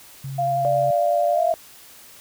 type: tone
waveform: sine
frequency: 135.8 Hz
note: C#3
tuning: 35 cents flat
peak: -28 dBFS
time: 0.24-0.91 s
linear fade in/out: 5 ms
type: tone with vibrato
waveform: sine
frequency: 693 Hz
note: F5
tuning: 14 cents flat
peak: -19 dBFS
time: 0.38-1.53 s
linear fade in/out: 10 ms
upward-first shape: square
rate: 11 Hz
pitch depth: 12 cents each way
type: tone with pitch glide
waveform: sine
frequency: 587.3 to 647.9 Hz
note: D5 to E5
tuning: 0 to -30 cents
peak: -20 dBFS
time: 0.65-1.54 s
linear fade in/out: 0 ms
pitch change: +170 cents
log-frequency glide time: 1.33-1.41 s
effects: white hiss -46 dBFS RMS until 2.2 s